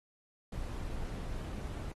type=noise; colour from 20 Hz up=brown; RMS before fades=-39 dBFS; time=0.52-1.92 s; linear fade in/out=5 ms; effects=AAC 32 kbps